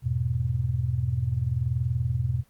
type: chord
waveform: sine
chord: E major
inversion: none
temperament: just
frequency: 82.41 / 103.01 / 123.61 Hz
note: E2 / G#2 / B2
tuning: 0 / -14 / +2 cents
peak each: -30 / -31 / -25 dBFS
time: 0.02-2.44 s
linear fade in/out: 50 ms
effects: pink hiss -63 dBFS RMS until 2.49 s + Opus 24 kbps